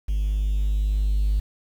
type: tone with level ramp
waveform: triangle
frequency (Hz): 50.9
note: G#1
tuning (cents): -34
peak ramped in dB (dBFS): -18 to -15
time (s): 0.08-1.4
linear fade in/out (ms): 10
effects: tanh soft clip ceiling -14 dBFS + 8-bit